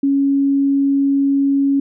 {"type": "tone", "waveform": "sine", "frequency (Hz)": 277.2, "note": "C#4", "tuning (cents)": 0, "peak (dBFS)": -12, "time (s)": [0.03, 1.8], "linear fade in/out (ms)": 5, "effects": []}